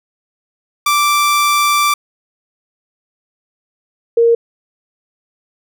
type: tone pair in turn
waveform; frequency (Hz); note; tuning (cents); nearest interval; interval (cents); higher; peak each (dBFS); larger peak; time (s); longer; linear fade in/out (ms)
sawtooth / sine; 1172 / 465.1; D6 / A#4; -4 / -4; octave + major third; 1600; first; -7; neither; 0.86-1.94 / 4.17-4.35; first; 5
effects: none